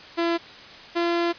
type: tone pair in turn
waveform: sawtooth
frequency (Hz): 338 / 342.1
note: E4 / F4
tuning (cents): +43 / -36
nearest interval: unison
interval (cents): 21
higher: second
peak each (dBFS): -17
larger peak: neither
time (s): 0.17-0.38 / 0.95-1.33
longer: second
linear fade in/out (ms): 20
effects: white hiss -43 dBFS RMS until 1.38 s + resampled to 11025 Hz